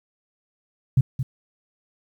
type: tone with echo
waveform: sine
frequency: 130.81 Hz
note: C3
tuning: in tune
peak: -12 dBFS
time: 0.97-1.01 s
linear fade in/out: 5 ms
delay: 220 ms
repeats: 1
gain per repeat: -9 dB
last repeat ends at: 1.23 s
effects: 9-bit